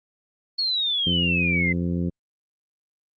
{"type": "exponential sweep", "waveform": "sine", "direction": "down", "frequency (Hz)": [4402, 2035], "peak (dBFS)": -21, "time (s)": [0.58, 1.73], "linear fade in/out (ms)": 10}
{"type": "harmonic tone", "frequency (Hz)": 86.9, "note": "F2", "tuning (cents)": -8, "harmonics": [1, 2, 3, 4, 5, 6], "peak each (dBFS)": [-29, -24, -30, -34, -40, -40], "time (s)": [1.06, 2.1], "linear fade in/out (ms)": 10}
{"effects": ["Opus 24 kbps"]}